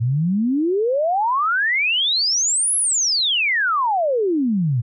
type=exponential two-way sweep; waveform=sine; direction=up then down; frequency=111.3 to 11175 to 111.3 Hz; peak=-16 dBFS; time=0-4.82 s; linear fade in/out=20 ms; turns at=2.76 s; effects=none